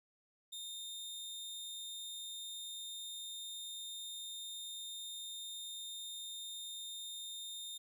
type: tone with amplitude modulation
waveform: sawtooth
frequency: 3649 Hz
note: A#7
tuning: 38 cents flat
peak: -39 dBFS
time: 0.52-7.78 s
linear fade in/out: 10 ms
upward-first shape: sine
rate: 228 Hz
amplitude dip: 35%
effects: none